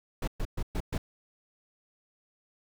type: noise bursts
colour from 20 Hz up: brown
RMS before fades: -30 dBFS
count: 5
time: 0.22-0.98 s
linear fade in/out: 5 ms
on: 56 ms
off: 120 ms
effects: none